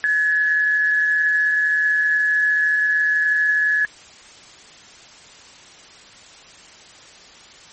sine tone with amplitude modulation, 1700 Hz, G#6, 40 cents sharp, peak -13 dBFS, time 0.04-3.85 s, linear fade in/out 0 ms, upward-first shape sine, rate 159 Hz, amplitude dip 40%, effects white hiss -44 dBFS RMS until 7.72 s + MP3 32 kbps

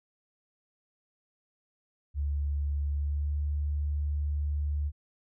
sine tone with pitch glide, 72 to 73.34 Hz, D2 to D2, -34 to -2 cents, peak -27 dBFS, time 2.14-4.92 s, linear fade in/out 50 ms, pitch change +32 cents, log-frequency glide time 2.92-3.35 s, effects none

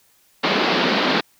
pink band-pass noise, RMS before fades -19 dBFS, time 0.43-1.21 s, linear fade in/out 10 ms, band 180 to 4700 Hz, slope 48 dB/octave, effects white hiss -58 dBFS RMS until 1.39 s

